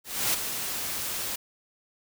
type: noise with ADSR envelope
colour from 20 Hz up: white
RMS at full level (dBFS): -24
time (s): 0.04-1.36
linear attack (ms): 300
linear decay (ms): 9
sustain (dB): -8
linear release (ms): 7
effects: none

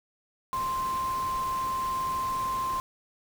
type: tone in noise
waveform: sine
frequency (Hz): 1046.5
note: C6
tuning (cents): 0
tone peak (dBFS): -27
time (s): 0.53-2.8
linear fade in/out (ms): 0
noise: pink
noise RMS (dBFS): -41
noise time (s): 0.53-2.8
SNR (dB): +11
effects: none

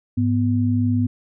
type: tone pair together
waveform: sine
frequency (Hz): 103.83 / 247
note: G#2 / B3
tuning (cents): 0 / 0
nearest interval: octave + minor third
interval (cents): 1500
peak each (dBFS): -19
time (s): 0.17-1.07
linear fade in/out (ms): 10
effects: none

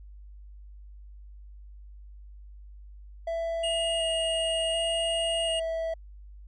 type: tone with vibrato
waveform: triangle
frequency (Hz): 659.3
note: E5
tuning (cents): 0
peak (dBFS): -26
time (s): 3.27-5.94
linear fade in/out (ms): 5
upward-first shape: square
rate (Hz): 0.68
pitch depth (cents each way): 13
type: tone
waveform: square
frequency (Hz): 2855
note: F7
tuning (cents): +37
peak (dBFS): -29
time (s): 3.63-5.6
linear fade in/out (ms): 10
effects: added 50 Hz sine -44 dBFS peak until 6.47 s + resampled to 22050 Hz

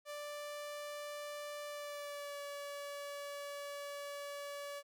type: tone with pitch glide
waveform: sawtooth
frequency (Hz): 587.3 to 571.6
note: D5 to D5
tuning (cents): 0 to -47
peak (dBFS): -39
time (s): 0.05-4.83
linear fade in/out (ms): 50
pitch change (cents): -47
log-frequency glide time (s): 1.67-2.41
effects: none

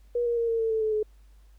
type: tone with pitch steps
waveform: sine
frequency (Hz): 480.3 / 472.3 / 464.5 / 456.8 / 449.2 / 441.7 / 434.4 / 427.2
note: B4 / A#4 / A#4 / A#4 / A4 / A4 / A4 / G#4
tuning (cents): -48 / +23 / -6 / -35 / +36 / +7 / -22 / +49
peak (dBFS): -23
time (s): 0.15-1.03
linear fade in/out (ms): 5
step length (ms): 110
effects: added 50 Hz sine -51 dBFS peak until 1.58 s + pink hiss -68 dBFS RMS until 1.58 s

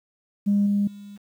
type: tone with level steps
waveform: sine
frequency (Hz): 202.8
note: G#3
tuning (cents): -41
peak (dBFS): -16 / -18 / -38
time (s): 0.46-1.18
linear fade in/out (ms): 20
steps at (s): 0.66 / 0.87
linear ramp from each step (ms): 5
effects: tanh soft clip ceiling -13 dBFS + 9-bit

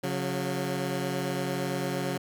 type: tone pair together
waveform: 15% pulse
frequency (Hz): 138.59 / 181.85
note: C#3 / F#3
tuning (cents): 0 / -30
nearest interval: perfect fourth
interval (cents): 470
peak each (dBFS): -25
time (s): 0.03-2.18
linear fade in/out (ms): 10
effects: none

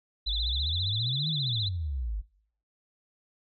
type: exponential two-way sweep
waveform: sine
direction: up then down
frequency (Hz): 47.65 to 160.5 to 47.65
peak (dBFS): -29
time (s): 0.26-2.22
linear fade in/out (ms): 20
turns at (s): 1.3
type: tone with vibrato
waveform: sine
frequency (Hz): 3735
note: A#7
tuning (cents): +3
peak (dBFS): -29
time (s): 0.26-1.69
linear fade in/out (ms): 10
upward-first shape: sine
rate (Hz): 15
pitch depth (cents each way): 150
effects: noise-tail reverb RT60 0.7 s tail -24 dB re dry

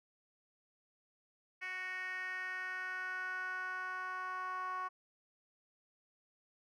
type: tone with band-pass filter sweep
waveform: 10% pulse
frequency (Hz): 370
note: F#4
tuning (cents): 0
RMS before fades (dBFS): -41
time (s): 1.61-4.89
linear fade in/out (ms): 20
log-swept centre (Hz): 2100 to 1100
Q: 4.1
effects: none

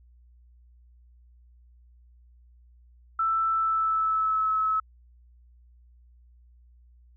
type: tone with pitch glide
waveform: sine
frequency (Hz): 1326 to 1294.2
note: E6 to E6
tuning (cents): +10 to -32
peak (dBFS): -22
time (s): 3.19-4.8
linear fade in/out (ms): 5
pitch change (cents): -42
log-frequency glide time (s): 3.5-4.52
effects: added 60 Hz sine -53 dBFS peak until 7.16 s

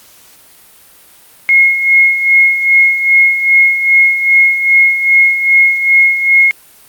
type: tone with tremolo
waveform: sine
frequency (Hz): 2159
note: C#7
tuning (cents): -46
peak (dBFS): -3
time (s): 1.49-6.51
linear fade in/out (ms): 0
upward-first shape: sine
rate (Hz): 2.5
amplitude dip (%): 65
effects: white hiss -42 dBFS RMS until 6.88 s + Opus 48 kbps

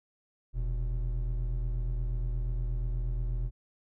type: tone pair together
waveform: triangle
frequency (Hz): 42.9 / 120.3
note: F1 / B2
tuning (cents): -30 / -45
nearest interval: octave + tritone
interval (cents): 1785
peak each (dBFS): -27 / -35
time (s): 0.53-3.51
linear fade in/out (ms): 50
effects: none

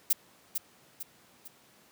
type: noise with echo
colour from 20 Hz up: violet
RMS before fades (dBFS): -24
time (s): 0.1-0.13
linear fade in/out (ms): 5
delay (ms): 450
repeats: 3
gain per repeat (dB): -7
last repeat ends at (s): 1.48
effects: pink hiss -60 dBFS RMS until 1.91 s + high-pass 150 Hz 12 dB/octave

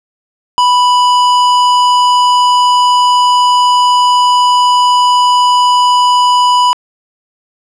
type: tone with tanh clipping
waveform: sine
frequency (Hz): 988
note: B5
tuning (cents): 0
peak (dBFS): -8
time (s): 0.58-6.73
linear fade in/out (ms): 0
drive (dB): 17
effects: low-pass 8000 Hz 12 dB/octave

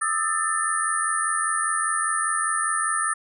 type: tone cluster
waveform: sine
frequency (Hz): 1224 / 1309 / 1771 / 9360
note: D#6 / E6 / A6 / D9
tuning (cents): -29 / -13 / +11 / -7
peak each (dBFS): -27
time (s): 0.01-3.14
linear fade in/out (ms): 10
effects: none

